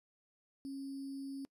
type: tone with sample-and-hold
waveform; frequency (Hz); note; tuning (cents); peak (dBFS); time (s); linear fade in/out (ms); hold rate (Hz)
sine; 273.5; C#4; -23; -40; 0.65-1.45; 0; 4900
effects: noise-tail reverb RT60 0.1 s tail -23 dB re dry + resampled to 32000 Hz